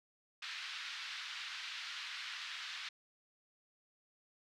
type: band-pass noise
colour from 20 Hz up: white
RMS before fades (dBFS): -45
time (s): 0.42-2.89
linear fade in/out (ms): 5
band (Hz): 1300 to 4200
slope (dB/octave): 24
effects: none